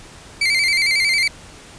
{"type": "tone with vibrato", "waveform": "30% pulse", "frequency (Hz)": 2195, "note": "C#7", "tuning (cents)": -18, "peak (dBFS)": -12, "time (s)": [0.41, 1.28], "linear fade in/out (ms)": 5, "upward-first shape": "square", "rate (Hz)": 11, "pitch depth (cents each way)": 77, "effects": ["pink hiss -41 dBFS RMS until 1.78 s", "resampled to 22050 Hz"]}